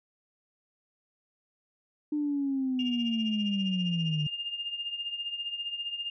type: linear sweep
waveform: sine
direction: down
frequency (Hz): 301.1 to 147.5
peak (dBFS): -26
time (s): 2.12-4.27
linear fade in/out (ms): 5
type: tone with tremolo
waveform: sine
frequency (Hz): 2817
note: F7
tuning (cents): +14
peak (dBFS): -29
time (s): 2.79-6.1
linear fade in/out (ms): 2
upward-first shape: triangle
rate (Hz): 15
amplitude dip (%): 75
effects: tanh soft clip ceiling -20 dBFS